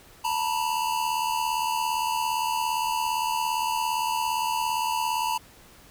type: tone pair together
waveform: square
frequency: 893.5 / 971 Hz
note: A5 / B5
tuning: +26 / -30 cents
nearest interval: minor second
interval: 144 cents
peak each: -28 dBFS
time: 0.24-5.38 s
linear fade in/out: 10 ms
effects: pink hiss -52 dBFS RMS until 5.9 s